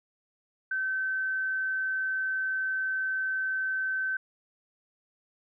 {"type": "tone", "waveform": "sine", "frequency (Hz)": 1537, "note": "G6", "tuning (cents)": -35, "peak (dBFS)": -27, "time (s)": [0.71, 4.17], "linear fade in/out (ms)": 5, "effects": []}